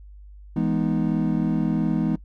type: chord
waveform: triangle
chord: E major seventh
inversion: none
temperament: equal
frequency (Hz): 164.81 / 207.7 / 246.9 / 311.1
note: E3 / G#3 / B3 / D#4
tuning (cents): 0 / 0 / 0 / 0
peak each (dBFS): -23 / -23 / -24 / -25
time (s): 0.56-2.16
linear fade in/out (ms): 5
effects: noise-tail reverb RT60 0.1 s tail -21 dB re dry + added 50 Hz sine -41 dBFS peak until 2.24 s